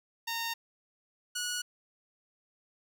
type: tone pair in turn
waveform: 10% pulse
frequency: 920 / 1460.4 Hz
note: A#5 / F#6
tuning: -23 / -23 cents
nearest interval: minor sixth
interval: 800 cents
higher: second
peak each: -24 dBFS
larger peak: neither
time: 0.27-0.54 / 1.35-1.62 s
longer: neither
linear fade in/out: 10 ms
effects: none